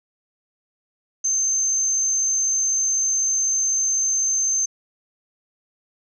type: tone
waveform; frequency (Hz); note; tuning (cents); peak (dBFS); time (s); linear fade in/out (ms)
sine; 6272; G8; 0; -18; 1.24-4.66; 10
effects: none